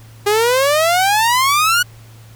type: exponential sweep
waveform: sawtooth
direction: up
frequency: 403 to 1480 Hz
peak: -8 dBFS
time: 0.26-1.83 s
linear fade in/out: 10 ms
effects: added 112 Hz sine -38 dBFS peak until 2.35 s + pink hiss -47 dBFS RMS until 2.35 s